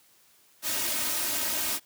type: noise with comb filter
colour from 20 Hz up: white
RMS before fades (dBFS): -29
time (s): 0.62-1.8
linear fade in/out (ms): 50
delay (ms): 3.2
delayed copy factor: +0.85
effects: white hiss -61 dBFS RMS until 1.85 s + high-pass 80 Hz 12 dB/octave